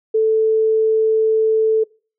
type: tone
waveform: sine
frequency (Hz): 440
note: A4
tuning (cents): 0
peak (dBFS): -12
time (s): 0.14-1.84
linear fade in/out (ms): 10
effects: noise-tail reverb RT60 0.4 s tail -25 dB re dry